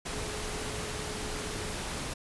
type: tone in noise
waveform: sine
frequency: 424.4 Hz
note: G#4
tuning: 38 cents sharp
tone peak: -42 dBFS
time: 0.12-1.74 s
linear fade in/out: 10 ms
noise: pink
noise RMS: -36 dBFS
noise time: 0.05-2.14 s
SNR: -9 dB
effects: resampled to 24000 Hz

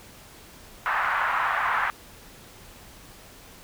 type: band-pass noise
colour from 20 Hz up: white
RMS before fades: -25 dBFS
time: 0.86-1.9 s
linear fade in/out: 0 ms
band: 880 to 1600 Hz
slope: 24 dB/octave
effects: pink hiss -48 dBFS RMS until 3.63 s

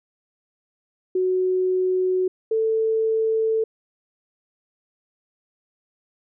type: tone pair in turn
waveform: sine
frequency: 370 / 443.6 Hz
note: F#4 / A4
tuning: 0 / +14 cents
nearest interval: minor third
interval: 314 cents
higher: second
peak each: -18 dBFS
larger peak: neither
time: 1.15-2.28 / 2.51-3.64 s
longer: neither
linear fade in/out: 5 ms
effects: none

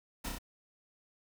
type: noise with echo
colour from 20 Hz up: pink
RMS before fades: -38 dBFS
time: 0.24-0.29 s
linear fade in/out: 10 ms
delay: 32 ms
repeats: 3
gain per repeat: -2 dB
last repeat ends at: 0.386 s
effects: none

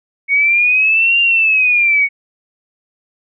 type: linear two-way sweep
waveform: sine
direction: up then down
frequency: 2217 to 2794 to 2217 Hz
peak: -9 dBFS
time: 0.28-2.09 s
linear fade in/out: 50 ms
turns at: 1.2 s
effects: none

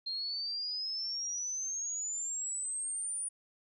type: exponential sweep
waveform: sine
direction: up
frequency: 4179 to 9530 Hz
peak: -34 dBFS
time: 0.06-3.29 s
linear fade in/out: 10 ms
effects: none

